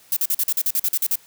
violet noise bursts, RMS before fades -20 dBFS, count 12, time 0.12-1.156 s, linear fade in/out 2 ms, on 46 ms, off 44 ms, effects white hiss -52 dBFS RMS until 1.26 s + high-pass 80 Hz 12 dB/octave

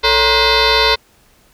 sine tone with frequency modulation, 1568 Hz, G6, in tune, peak -8 dBFS, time 0.03-0.96 s, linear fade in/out 20 ms, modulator 503 Hz, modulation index 5.9, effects tanh soft clip ceiling -6 dBFS + pink hiss -52 dBFS RMS until 1.53 s

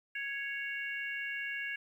harmonic tone, 554.4 Hz, C#5, in tune, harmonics 3 / 4 / 5, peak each -38 / -40 / -42 dBFS, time 0.15-1.76 s, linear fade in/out 5 ms, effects 11-bit

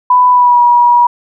sine tone with pitch glide, 995 to 963.3 Hz, B5 to B5, +13 to -43 cents, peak -4 dBFS, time 0.1-1.07 s, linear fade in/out 5 ms, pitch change -56 cents, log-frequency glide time 0.3-0.61 s, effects none

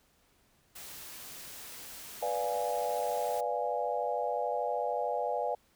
white noise, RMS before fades -46 dBFS, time 0.75-3.41 s, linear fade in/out 10 ms
sine chord, B diminished seventh, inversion none, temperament equal, 493.9 / 587.3 / 698.5 / 830.6 Hz, B4 / D5 / F5 / Ab5, 0 / 0 / 0 / 0 cents, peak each -35 dBFS, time 2.22-5.55 s, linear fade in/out 5 ms
effects pink hiss -68 dBFS RMS until 5.75 s

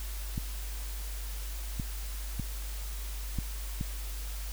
clicks, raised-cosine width 5 ms, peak -20 dBFS, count 5, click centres 0.379 / 1.798 / 2.397 / 3.387 / 3.811 s, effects added 50 Hz sine -35 dBFS peak until 4.52 s + white hiss -45 dBFS RMS until 4.52 s

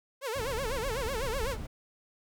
sawtooth tone with vibrato, 493.9 Hz, B4, in tune, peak -28 dBFS, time 0.21-1.57 s, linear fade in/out 50 ms, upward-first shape sine, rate 8 Hz, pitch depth 230 cents each way
brown noise, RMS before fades -37 dBFS, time 0.35-1.67 s, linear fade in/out 10 ms
effects none

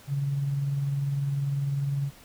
sine tone with tremolo, 140 Hz, C#3, 18 cents sharp, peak -23 dBFS, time 0.07-2.11 s, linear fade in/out 50 ms, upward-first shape sine, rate 20 Hz, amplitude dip 40%, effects pink hiss -52 dBFS RMS until 2.24 s

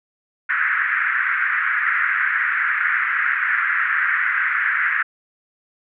pink band-pass noise, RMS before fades -20 dBFS, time 0.49-5.03 s, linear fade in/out 10 ms, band 1400 to 2000 Hz, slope 48 dB/octave, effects none

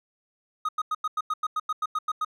triangle tone bursts, 1252 Hz, D#6, 10 cents sharp, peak -22 dBFS, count 13, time 0.65-2.248 s, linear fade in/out 5 ms, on 38 ms, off 92 ms, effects none

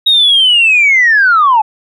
sine linear sweep, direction down, 3800 to 830.6 Hz, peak -4 dBFS, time 0.06-1.62 s, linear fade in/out 10 ms, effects tanh soft clip ceiling -1 dBFS

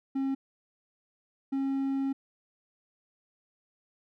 triangle tone pair in turn, 270 / 271.5 Hz, C#4 / C#4, -45 / -36 cents, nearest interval unison, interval 9 cents, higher second, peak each -25 dBFS, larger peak neither, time 0.15-0.35 / 1.52-2.13 s, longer second, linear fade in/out 10 ms, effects none

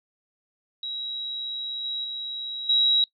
sine tone with level steps, 3859 Hz, B7, 41 cents flat, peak -29 / -27 / -30 / -17 dBFS, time 0.83-3.04 s, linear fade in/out 2 ms, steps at 1.84 / 2.04 / 2.69 s, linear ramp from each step 5 ms, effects noise-tail reverb RT60 0.1 s tail -20 dB re dry

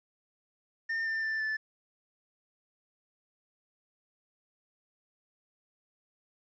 triangle tone with pitch steps, 1812 / 1791.2 / 1770.6 / 1750.3 Hz, A#6 / A6 / A6 / A6, -50 / +30 / +10 / -10 cents, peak -28 dBFS, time 0.89-1.57 s, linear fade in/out 10 ms, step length 170 ms, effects resampled to 16000 Hz + 11-bit

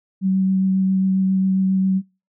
sine tone with vibrato, 190 Hz, F#3, 46 cents sharp, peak -15 dBFS, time 0.21-2.02 s, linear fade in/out 50 ms, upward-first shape triangle, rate 7.4 Hz, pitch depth 13 cents each way, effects noise-tail reverb RT60 0.3 s tail -25 dB re dry

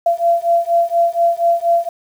sine beating tone pair, 680 / 684.2 Hz, F5 / F5, -46 / -36 cents, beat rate 4.2 Hz, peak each -15 dBFS, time 0.06-1.89 s, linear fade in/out 5 ms, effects 7-bit

